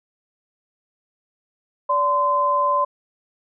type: tone pair together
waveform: sine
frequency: 578 / 1029.9 Hz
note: D5 / C6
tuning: -28 / -28 cents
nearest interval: minor seventh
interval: 1000 cents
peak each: -23 / -17 dBFS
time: 1.89-2.85 s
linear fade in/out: 10 ms
effects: none